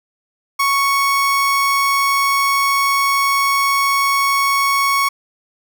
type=tone; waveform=30% pulse; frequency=1108.7 Hz; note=C#6; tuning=in tune; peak=-11 dBFS; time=0.59-5.09 s; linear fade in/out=10 ms; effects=none